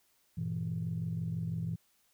sine chord, E diminished, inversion first, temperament just, 98.89 / 118.67 / 164.81 Hz, G2 / Bb2 / E3, +16 / +31 / 0 cents, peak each -39 / -37 / -34 dBFS, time 0.37-1.76 s, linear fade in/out 10 ms, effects tanh soft clip ceiling -26 dBFS + white hiss -71 dBFS RMS until 2.13 s

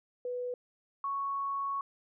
sine tone pair in turn, 493.9 / 1108.8 Hz, B4 / C#6, 0 / 0 cents, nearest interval octave + major second, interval 1400 cents, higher second, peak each -33 / -31 dBFS, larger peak second, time 0.25-0.54 / 1.04-1.81 s, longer second, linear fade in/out 2 ms, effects none

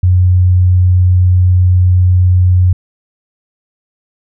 sine tone, 90.8 Hz, F#2, 32 cents flat, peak -5 dBFS, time 0.03-2.73 s, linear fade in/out 5 ms, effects none

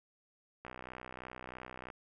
click train, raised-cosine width 0.5 ms, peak -30 dBFS, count 80, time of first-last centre 0.65-1.902 s, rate 63.1 Hz, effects none

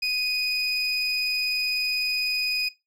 triangle tone pair together, 2489 / 4990 Hz, D#7 / D#8, 0 / +4 cents, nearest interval octave, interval 1204 cents, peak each -23 dBFS, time 0.02-2.69 s, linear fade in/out 10 ms, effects noise-tail reverb RT60 0.2 s tail -19 dB re dry + tanh soft clip ceiling -19 dBFS

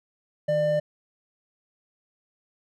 triangle tone pair together, 156 / 597.2 Hz, D#3 / D5, +5 / +29 cents, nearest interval octave + major seventh, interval 2324 cents, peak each -28 / -19 dBFS, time 0.48-0.8 s, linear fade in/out 10 ms, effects none

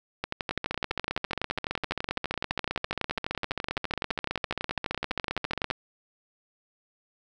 two click trains, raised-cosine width 0.3 ms, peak -13 / -13 dBFS, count 79 / 66, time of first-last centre 0.51-5.71 / 0.24-5.702 s, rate 15 / 11.9 Hz, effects none

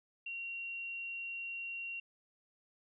sine tone, 2750 Hz, F7, 27 cents flat, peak -39 dBFS, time 0.26-2 s, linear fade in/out 5 ms, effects none

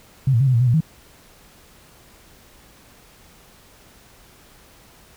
sine tone with pitch steps, 133.9 / 114.6 / 136.9 / 128.4 / 116 / 127 / 119 / 159.5 Hz, C3 / A#2 / C#3 / C3 / A#2 / B2 / A#2 / D#3, +40 / -29 / -21 / -32 / -8 / +49 / +36 / +43 cents, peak -13 dBFS, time 0.27-0.806 s, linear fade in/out 5 ms, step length 67 ms, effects pink hiss -50 dBFS RMS until 5.16 s

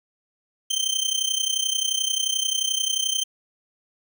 25% pulse tone with amplitude modulation, 3122 Hz, G7, 8 cents flat, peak -15 dBFS, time 0.7-3.24 s, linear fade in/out 10 ms, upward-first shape sine, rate 31.4 Hz, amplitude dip 80%, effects none

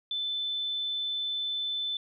sine tone, 3520 Hz, A7, in tune, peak -29 dBFS, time 0.11-1.97 s, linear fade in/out 2 ms, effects none

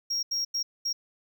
triangle tone bursts at uneven times, 5590 Hz, F8, 1 cent sharp, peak -25 dBFS, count 4, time 0.1-0.23 / 0.31-0.45 / 0.54-0.63 / 0.85-0.93 s, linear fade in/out 10 ms, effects none

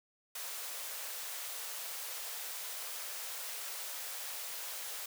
white high-pass noise, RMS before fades -42 dBFS, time 0.35-5.06 s, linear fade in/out 5 ms, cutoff 450 Hz, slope 48 dB/octave, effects none

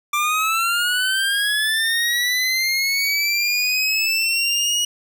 25% pulse linear sweep, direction up, 1173 to 2912 Hz, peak -14 dBFS, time 0.13-4.85 s, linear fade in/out 5 ms, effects none

